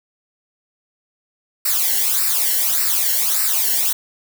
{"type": "noise with flanger", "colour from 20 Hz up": "blue", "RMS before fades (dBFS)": -18, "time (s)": [1.65, 3.93], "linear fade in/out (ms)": 5, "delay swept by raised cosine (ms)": [0.3, 0.83], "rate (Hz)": 1.7, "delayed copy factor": -0.8, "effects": []}